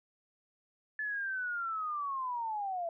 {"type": "linear sweep", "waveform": "sine", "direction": "down", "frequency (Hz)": [1737, 660], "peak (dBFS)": -33, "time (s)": [0.99, 2.89], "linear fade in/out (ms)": 2, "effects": []}